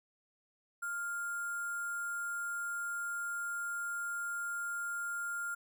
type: tone with sample-and-hold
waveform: sine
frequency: 1400 Hz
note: F6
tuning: 4 cents sharp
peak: -35 dBFS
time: 0.82-5.55 s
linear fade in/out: 10 ms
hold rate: 8820 Hz
effects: none